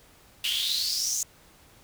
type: noise with high-pass filter sweep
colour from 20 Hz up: pink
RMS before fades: -28 dBFS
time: 0.44-1.23 s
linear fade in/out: 2 ms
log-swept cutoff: 2900 to 6700 Hz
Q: 8.1
effects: pink hiss -56 dBFS RMS until 1.83 s